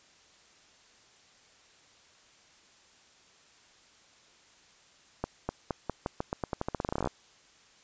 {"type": "accelerating click train", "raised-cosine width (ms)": 1, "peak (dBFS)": -16, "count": 23, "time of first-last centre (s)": [5.24, 7.073], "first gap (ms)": 250, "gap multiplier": 0.87, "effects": ["white hiss -60 dBFS RMS until 7.83 s", "resampled to 16000 Hz"]}